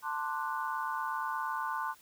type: chord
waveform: sine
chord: D dominant seventh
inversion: second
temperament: equal with one note detuned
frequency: 889.2 / 1046.5 / 1174.7 / 1480 Hz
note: A5 / C6 / D6 / F#6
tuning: +18 / 0 / 0 / 0 cents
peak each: -37 / -36 / -40 / -39 dBFS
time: 0.02-1.95 s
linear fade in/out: 50 ms
effects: white hiss -60 dBFS RMS until 2.01 s